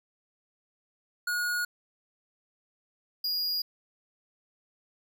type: tone pair in turn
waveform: square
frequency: 1446 / 4864 Hz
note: F#6 / D#8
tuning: -40 / -40 cents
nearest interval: octave + major sixth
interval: 2100 cents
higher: second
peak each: -28 / -28 dBFS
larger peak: neither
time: 1.27-1.65 / 3.24-3.62 s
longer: neither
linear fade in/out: 5 ms
effects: none